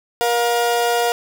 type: tone pair together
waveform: 35% pulse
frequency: 474.8 / 710.3 Hz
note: A#4 / F5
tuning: +32 / +29 cents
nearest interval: perfect fifth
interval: 697 cents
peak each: -17 dBFS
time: 0.21-1.12 s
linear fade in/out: 0 ms
effects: none